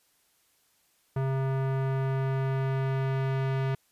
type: tone with low-pass filter sweep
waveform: square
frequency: 133.9 Hz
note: C3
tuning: 40 cents sharp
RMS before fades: -28 dBFS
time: 1.16-3.75 s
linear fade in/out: 5 ms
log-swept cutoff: 1300 to 2500 Hz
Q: 0.86
effects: white hiss -68 dBFS RMS until 3.91 s + resampled to 32000 Hz